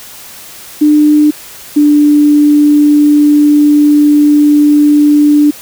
sine tone pair in turn, 299.5 / 294.9 Hz, D4 / D4, +34 / +7 cents, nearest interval unison, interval 27 cents, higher first, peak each -3 dBFS, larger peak neither, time 0.81-1.31 / 1.76-5.51 s, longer second, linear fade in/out 10 ms, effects white hiss -31 dBFS RMS until 5.61 s

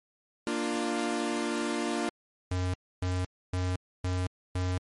sawtooth chord, Bb major, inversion none, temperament equal with one note detuned, 233.1 / 295.9 / 349.2 Hz, Bb3 / D4 / F4, 0 / +13 / 0 cents, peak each -29 dBFS, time 0.47-2.09 s, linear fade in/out 0 ms
square tone bursts, 91.2 Hz, F#2, 24 cents flat, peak -28 dBFS, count 5, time 2.51-4.78 s, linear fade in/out 5 ms, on 230 ms, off 280 ms
effects MP3 48 kbps

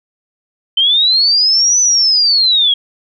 sine linear two-way sweep, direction up then down, 3064 to 6050 to 3254 Hz, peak -8 dBFS, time 0.77-2.74 s, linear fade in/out 5 ms, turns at 1.8 s, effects none

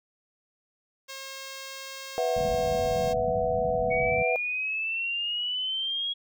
5% pulse tone, 538 Hz, C5, 48 cents sharp, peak -26 dBFS, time 1.08-3.14 s, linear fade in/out 20 ms
sine chord, B suspended fourth, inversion none, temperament equal, 493.9 / 659.3 / 740 Hz, B4 / E5 / F#5, 0 / 0 / 0 cents, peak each -27 / -28 / -30 dBFS, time 2.18-4.36 s, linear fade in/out 0 ms
white low-pass noise, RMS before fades -36 dBFS, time 2.36-4.23 s, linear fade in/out 10 ms, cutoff 220 Hz, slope 48 dB/octave
sine exponential sweep, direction up, 2229 to 3322 Hz, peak -27 dBFS, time 3.9-6.14 s, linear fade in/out 20 ms
effects none

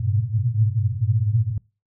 white band-pass noise, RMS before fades -21 dBFS, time 0-1.58 s, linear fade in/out 5 ms, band 100 to 120 Hz, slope 96 dB/octave, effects noise-tail reverb RT60 0.3 s tail -24 dB re dry

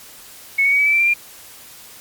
sine tone with pitch steps, 2203 / 2230 / 2257 / 2285 / 2313 / 2341 / 2369 / 2398 Hz, C#7 / C#7 / C#7 / D7 / D7 / D7 / D7 / D7, -11 / +10 / +31 / -48 / -27 / -6 / +14 / +36 cents, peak -12 dBFS, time 0.58-1.14 s, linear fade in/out 10 ms, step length 70 ms, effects white hiss -41 dBFS RMS until 2 s + MP3 96 kbps

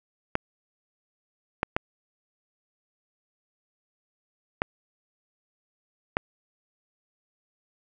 clicks, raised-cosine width 0.5 ms, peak -8 dBFS, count 5, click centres 0.354 / 1.631 / 1.765 / 4.619 / 6.169 s, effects none

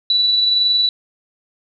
sine tone with amplitude modulation, 3951 Hz, B7, in tune, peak -11 dBFS, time 0.1-0.89 s, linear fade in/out 2 ms, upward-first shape sine, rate 21.7 Hz, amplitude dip 30%, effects none

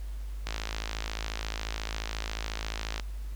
click train, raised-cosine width 0.2 ms, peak -16 dBFS, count 138, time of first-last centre 0.47-2.998 s, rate 54.2 Hz, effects added 50 Hz sine -34 dBFS peak until 3.35 s + pink hiss -56 dBFS RMS until 3.35 s

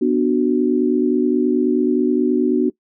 sine chord, B minor, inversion none, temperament just, 246.9 / 296.3 / 370.4 Hz, B3 / D4 / F#4, 0 / +15 / +2 cents, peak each -18 dBFS, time 0.01-2.7 s, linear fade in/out 10 ms, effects noise-tail reverb RT60 0.1 s tail -21 dB re dry

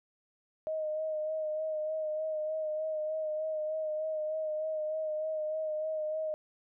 sine tone with vibrato, 622 Hz, D#5, 1 cent flat, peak -31 dBFS, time 0.67-6.34 s, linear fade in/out 0 ms, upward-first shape sine, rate 3.3 Hz, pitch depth 27 cents each way, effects none

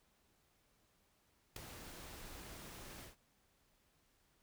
pink noise with ADSR envelope, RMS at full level -40 dBFS, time 1.56-3.16 s, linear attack 4 ms, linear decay 4 ms, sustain -12 dB, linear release 130 ms, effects pink hiss -75 dBFS RMS until 4.42 s

